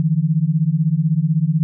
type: beating tone pair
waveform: sine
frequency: 150.5 / 166.5 Hz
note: D3 / E3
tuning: +43 / +18 cents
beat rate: 16 Hz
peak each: -17 dBFS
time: 0-1.63 s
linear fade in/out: 0 ms
effects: none